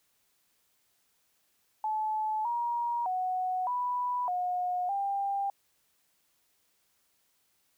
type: tone with pitch steps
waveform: sine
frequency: 864 / 949 / 739 / 986 / 722 / 795 Hz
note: A5 / A#5 / F#5 / B5 / F#5 / G5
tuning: -32 / +31 / -2 / -3 / -43 / +24 cents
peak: -28 dBFS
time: 1.84-5.5 s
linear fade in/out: 2 ms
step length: 610 ms
effects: white hiss -72 dBFS RMS until 7.77 s